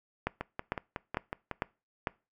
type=two click trains; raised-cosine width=0.5 ms; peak=-19 / -14 dBFS; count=7 / 5; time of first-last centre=0.41-1.513 / 0.27-2.072 s; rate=5.44 / 2.22 Hz; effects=noise-tail reverb RT60 0.3 s tail -23 dB re dry